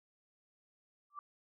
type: tone with exponential growth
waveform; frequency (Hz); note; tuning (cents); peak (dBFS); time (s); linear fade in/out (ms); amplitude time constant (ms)
sine; 1170; D6; -7; -38; 1.1-1.19; 2; 18
effects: none